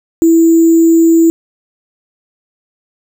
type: tone with sample-and-hold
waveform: sine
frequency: 329.6 Hz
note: E4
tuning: in tune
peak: -4 dBFS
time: 0.22-1.3 s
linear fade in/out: 0 ms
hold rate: 7350 Hz
effects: none